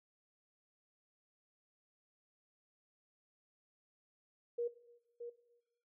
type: tone with echo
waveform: sine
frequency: 474.9 Hz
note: A#4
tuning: 32 cents sharp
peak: -34 dBFS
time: 4.58-4.68 s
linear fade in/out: 10 ms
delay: 620 ms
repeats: 1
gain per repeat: -9 dB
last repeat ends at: 5.3 s
effects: noise-tail reverb RT60 1.0 s tail -17 dB re dry